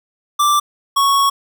square tone pair in turn, 1174.7 / 1108.8 Hz, D6 / C#6, 0 / 0 cents, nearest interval minor second, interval 100 cents, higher first, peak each -12 dBFS, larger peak neither, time 0.39-0.6 / 0.96-1.3 s, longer second, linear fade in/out 10 ms, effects none

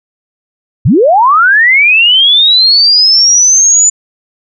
sine linear sweep, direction up, 84.1 to 7040 Hz, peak -3 dBFS, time 0.85-3.9 s, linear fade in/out 10 ms, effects none

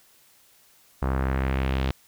sawtooth tone with low-pass filter sweep, 66.1 Hz, C2, 18 cents sharp, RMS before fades -25 dBFS, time 1.02-1.91 s, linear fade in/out 0 ms, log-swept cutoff 1200 to 3700 Hz, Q 1.7, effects white hiss -58 dBFS RMS until 2.07 s

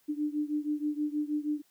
sine beating tone pair, 296.2 / 302.5 Hz, D4 / D#4, +15 / -49 cents, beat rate 6.3 Hz, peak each -31 / -33 dBFS, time 0.08-1.62 s, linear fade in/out 20 ms, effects white hiss -68 dBFS RMS until 1.7 s

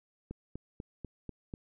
click train, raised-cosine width 3 ms, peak -27 dBFS, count 6, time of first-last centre 0.31-1.539 s, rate 4.07 Hz, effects none

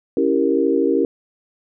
sine chord, C# diminished seventh, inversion none, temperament equal, 277.2 / 329.6 / 392 / 466.2 Hz, C#4 / E4 / G4 / Bb4, 0 / 0 / 0 / 0 cents, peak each -20 dBFS, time 0.17-1.05 s, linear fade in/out 2 ms, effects none

